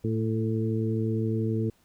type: harmonic tone with a mistuned harmonic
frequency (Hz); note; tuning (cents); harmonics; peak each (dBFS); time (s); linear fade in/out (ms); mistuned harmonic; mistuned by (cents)
111.6; A2; +25; 1 / 2 / 3 / 4; -27 / -30 / -32 / -33; 0.04-1.7; 5; 4; -16
effects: pink hiss -65 dBFS RMS until 1.84 s